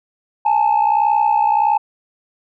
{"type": "tone pair together", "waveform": "sine", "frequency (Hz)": [832, 893.5], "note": ["G#5", "A5"], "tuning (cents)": [3, 26], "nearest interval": "minor second", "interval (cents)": 123, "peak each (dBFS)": [-13, -14], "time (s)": [0.45, 1.78], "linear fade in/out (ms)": 10, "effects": ["tanh soft clip ceiling -8 dBFS"]}